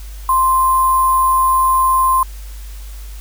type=tone with sample-and-hold; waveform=sine; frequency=1046.5 Hz; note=C6; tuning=in tune; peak=-10 dBFS; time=0.29-2.23 s; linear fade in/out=2 ms; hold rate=11025 Hz; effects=added 50 Hz sine -28 dBFS peak until 3.2 s + white hiss -42 dBFS RMS until 3.2 s